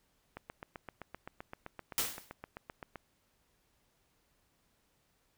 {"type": "click train", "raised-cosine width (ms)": 0.5, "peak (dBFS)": -28, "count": 21, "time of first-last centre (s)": [0.37, 2.957], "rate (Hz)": 7.73}
{"type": "noise with exponential decay", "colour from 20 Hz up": "white", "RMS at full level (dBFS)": -29, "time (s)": [1.98, 2.33], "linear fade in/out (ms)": 0, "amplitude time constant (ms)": 75}
{"effects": ["pink hiss -74 dBFS RMS until 5.37 s"]}